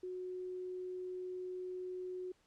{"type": "tone", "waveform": "sine", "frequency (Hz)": 366.4, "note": "F#4", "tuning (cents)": -17, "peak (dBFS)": -40, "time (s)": [0.03, 2.32], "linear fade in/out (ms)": 5, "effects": ["pink hiss -73 dBFS RMS until 2.46 s", "low-pass 8000 Hz 12 dB/octave"]}